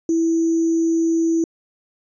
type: tone with sample-and-hold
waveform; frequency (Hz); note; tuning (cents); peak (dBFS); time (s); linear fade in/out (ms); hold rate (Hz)
sine; 329.6; E4; 0; -15; 0.09-1.44; 2; 6300
effects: resampled to 16000 Hz